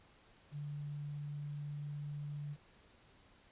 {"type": "tone with quantisation", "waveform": "sine", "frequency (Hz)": 146, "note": "D3", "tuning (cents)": -10, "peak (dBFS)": -40, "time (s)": [0.51, 2.57], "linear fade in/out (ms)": 50, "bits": 11, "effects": ["pink hiss -65 dBFS RMS until 3.51 s", "resampled to 8000 Hz"]}